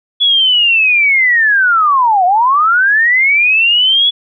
sine linear two-way sweep, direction down then up, 3412 to 698.5 to 3412 Hz, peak -7 dBFS, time 0.2-4.11 s, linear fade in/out 20 ms, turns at 2.25 s, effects none

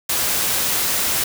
white noise, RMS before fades -20 dBFS, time 0.09-1.24 s, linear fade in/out 5 ms, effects none

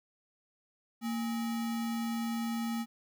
sine tone with sample-and-hold, 229.9 Hz, A#3, 24 cents flat, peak -31 dBFS, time 1.01-2.86 s, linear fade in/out 50 ms, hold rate 1050 Hz, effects none

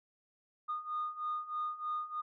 sine beating tone pair, 1225 / 1228.2 Hz, D#6 / D#6, -27 / -23 cents, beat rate 3.2 Hz, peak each -39 / -36 dBFS, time 0.68-2.22 s, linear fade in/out 20 ms, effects tanh soft clip ceiling -29 dBFS

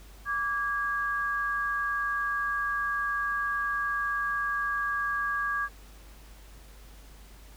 sine tone pair together, 1160 / 1640.5 Hz, D6 / G#6, -22 / -22 cents, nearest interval tritone, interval 600 cents, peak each -30 / -29 dBFS, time 0.25-5.69 s, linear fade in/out 50 ms, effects added 50 Hz sine -48 dBFS peak until 7.56 s + pink hiss -55 dBFS RMS until 7.56 s

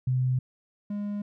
sine / triangle tone pair in turn, 127.9 / 205.2 Hz, C3 / G#3, -39 / -21 cents, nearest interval minor sixth, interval 818 cents, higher second, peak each -22 / -27 dBFS, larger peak first, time 0.07-0.39 / 0.9-1.22 s, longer neither, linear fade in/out 5 ms, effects none

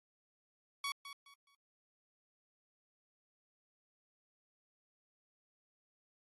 15% pulse tone with echo, 1123 Hz, C#6, 22 cents sharp, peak -30 dBFS, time 0.84-0.92 s, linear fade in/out 2 ms, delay 210 ms, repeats 3, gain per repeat -11 dB, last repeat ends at 1.55 s, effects AAC 32 kbps

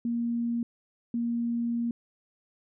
sine tone pair in turn, 235.2 / 235.2 Hz, A#3 / A#3, +16 / +16 cents, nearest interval unison, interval 0 cents, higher neither, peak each -26 / -26 dBFS, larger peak neither, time 0.05-0.63 / 1.14-1.91 s, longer second, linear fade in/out 2 ms, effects none

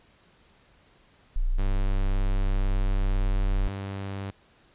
sine exponential sweep, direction up, 30 to 37.6 Hz, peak -21 dBFS, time 1.36-3.68 s, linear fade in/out 0 ms
sawtooth tone, 98 Hz, G2, in tune, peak -28 dBFS, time 1.58-4.31 s, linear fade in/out 10 ms
effects pink hiss -60 dBFS RMS until 4.74 s + resampled to 8000 Hz

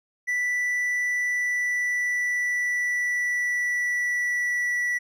triangle tone with pitch glide, 1972 to 1952.7 Hz, B6 to B6, -3 to -20 cents, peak -21 dBFS, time 0.27-4.99 s, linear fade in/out 20 ms, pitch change -17 cents, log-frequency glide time 1.22-4.85 s, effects none

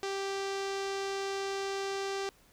sawtooth tone with low-pass filter, 392 Hz, G4, in tune, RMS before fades -35 dBFS, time 0.03-2.29 s, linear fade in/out 0 ms, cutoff 5900 Hz, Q 1.5, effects pink hiss -63 dBFS RMS until 2.52 s

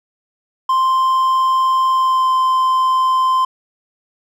triangle tone with pitch glide, 1046 to 1038.2 Hz, C6 to C6, -1 to -14 cents, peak -10 dBFS, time 0.69-3.45 s, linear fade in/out 5 ms, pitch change -13 cents, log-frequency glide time 1.91-2.29 s, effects none

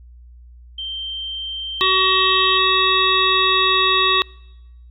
sine tone, 3136 Hz, G7, in tune, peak -25 dBFS, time 0.78-2.58 s, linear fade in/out 5 ms
harmonic tone, 377.1 Hz, F#4, 33 cents sharp, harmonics 1 / 3 / 5 / 7 / 9 / 10, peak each -24 / -18 / -24 / -22 / -22 / -19 dBFS, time 1.81-4.22 s, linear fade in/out 0 ms
effects noise-tail reverb RT60 1.0 s tail -26 dB re dry + added 60 Hz sine -40 dBFS peak until 4.9 s

